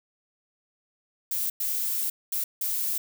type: noise bursts at uneven times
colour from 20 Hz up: violet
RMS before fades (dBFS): -28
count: 4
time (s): 1.31-1.5 / 1.6-2.1 / 2.32-2.44 / 2.61-2.98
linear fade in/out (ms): 5
effects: none